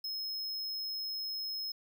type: tone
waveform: square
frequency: 5160 Hz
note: E8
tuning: 38 cents flat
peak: -36 dBFS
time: 0.04-1.72 s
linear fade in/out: 5 ms
effects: none